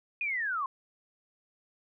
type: linear sweep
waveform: sine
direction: down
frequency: 2497 to 1026 Hz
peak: -29 dBFS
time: 0.21-0.66 s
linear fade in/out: 2 ms
effects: none